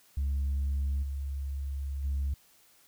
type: tone with level steps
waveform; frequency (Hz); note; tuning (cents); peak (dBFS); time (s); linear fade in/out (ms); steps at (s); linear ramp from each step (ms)
sine; 69.3; C#2; 0; -25 / -31 / -26; 0.17-2.34; 5; 1.02 / 2.03; 20
effects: tanh soft clip ceiling -25 dBFS + white hiss -62 dBFS RMS until 2.87 s